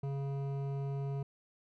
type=tone with hard clipping; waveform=sine; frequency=138.59 Hz; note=C#3; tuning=in tune; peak=-36 dBFS; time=0.03-1.23 s; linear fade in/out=5 ms; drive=12 dB; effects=none